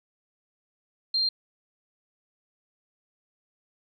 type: tone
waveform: sine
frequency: 4186 Hz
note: C8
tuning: in tune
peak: -22 dBFS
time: 1.14-1.29 s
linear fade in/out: 5 ms
effects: none